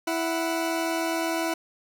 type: tone pair together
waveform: 20% pulse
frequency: 329.6 / 739.9 Hz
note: E4 / F#5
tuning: 0 / 0 cents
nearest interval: octave + major second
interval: 1400 cents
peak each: -21 / -27 dBFS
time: 0.07-1.54 s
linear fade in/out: 5 ms
effects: none